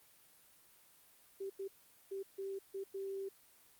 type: tone bursts at uneven times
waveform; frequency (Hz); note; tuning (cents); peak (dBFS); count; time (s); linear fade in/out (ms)
sine; 389.9; G4; -9; -39; 6; 1.4-1.5 / 1.59-1.68 / 2.11-2.23 / 2.38-2.59 / 2.74-2.84 / 2.94-3.29; 10
effects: white hiss -65 dBFS RMS until 3.79 s + Opus 32 kbps